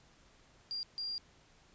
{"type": "tone bursts at uneven times", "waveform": "sine", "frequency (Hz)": 4782, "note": "D8", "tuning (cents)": 30, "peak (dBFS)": -36, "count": 2, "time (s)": [[0.71, 0.83], [0.98, 1.18]], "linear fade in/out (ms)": 0, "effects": ["pink hiss -64 dBFS RMS until 1.74 s", "resampled to 16000 Hz"]}